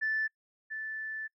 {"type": "tone pair in turn", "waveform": "sine", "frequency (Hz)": [1755, 1755], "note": ["A6", "A6"], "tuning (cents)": [-5, -5], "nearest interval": "unison", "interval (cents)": 0, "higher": "neither", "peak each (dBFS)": [-27, -35], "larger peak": "first", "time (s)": [[0.01, 0.28], [0.7, 1.28]], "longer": "second", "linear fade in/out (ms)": 20, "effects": ["noise-tail reverb RT60 0.1 s tail -23 dB re dry", "tanh soft clip ceiling -23 dBFS"]}